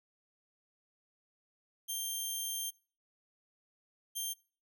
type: tone pair in turn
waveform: 10% pulse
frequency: 3172 / 3172 Hz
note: G7 / G7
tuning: +20 / +20 cents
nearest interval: unison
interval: 0 cents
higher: neither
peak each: -27 dBFS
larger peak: neither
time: 1.88-2.71 / 4.15-4.34 s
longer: first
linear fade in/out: 20 ms
effects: noise-tail reverb RT60 0.4 s tail -24 dB re dry